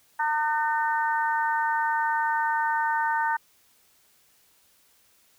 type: harmonic tone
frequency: 303.3 Hz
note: D#4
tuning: 44 cents flat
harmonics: 3 / 4 / 5 / 6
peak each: -24 / -35 / -29 / -32 dBFS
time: 0.19-3.37 s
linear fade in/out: 10 ms
effects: white hiss -62 dBFS RMS until 5.38 s